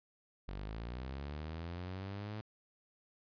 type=linear sweep; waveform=sawtooth; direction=up; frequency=46.25 to 108.5 Hz; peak=-37 dBFS; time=0.48-2.41 s; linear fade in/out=0 ms; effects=resampled to 11025 Hz